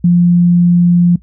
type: tone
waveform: sine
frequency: 174.61 Hz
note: F3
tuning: in tune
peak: -5 dBFS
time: 0.04-1.16 s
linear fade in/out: 5 ms
effects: noise-tail reverb RT60 0.1 s tail -20 dB re dry + added 60 Hz sine -40 dBFS peak until 1.22 s